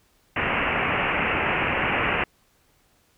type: low-pass noise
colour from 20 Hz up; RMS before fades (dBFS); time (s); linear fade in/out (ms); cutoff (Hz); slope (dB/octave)
white; -24; 0.36-2.24; 5; 2800; 96
effects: pink hiss -63 dBFS RMS until 3.17 s